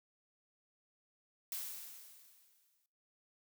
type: noise with exponential decay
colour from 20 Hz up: blue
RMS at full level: -40 dBFS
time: 1.52-2.86 s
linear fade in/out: 1 ms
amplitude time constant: 290 ms
effects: noise-tail reverb RT60 0.5 s tail -20 dB re dry